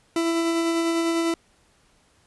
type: tone with tremolo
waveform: 40% pulse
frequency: 332.8 Hz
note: E4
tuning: 17 cents sharp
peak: -19 dBFS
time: 0.16-1.34 s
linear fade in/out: 2 ms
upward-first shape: sine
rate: 10 Hz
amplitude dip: 25%
effects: pink hiss -61 dBFS RMS until 2.26 s + resampled to 24000 Hz